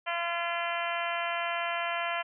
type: harmonic tone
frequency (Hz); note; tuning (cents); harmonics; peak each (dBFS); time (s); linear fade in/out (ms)
341.9; F4; -37; 2 / 3 / 4 / 5 / 6 / 7 / 8 / 9; -34 / -36 / -37 / -38 / -39 / -39 / -40 / -41; 0.06-2.23; 20
effects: none